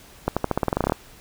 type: accelerating click train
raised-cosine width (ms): 1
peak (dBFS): -6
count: 14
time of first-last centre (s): 0.28-0.921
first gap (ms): 86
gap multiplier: 0.9
effects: pink hiss -48 dBFS RMS until 1.2 s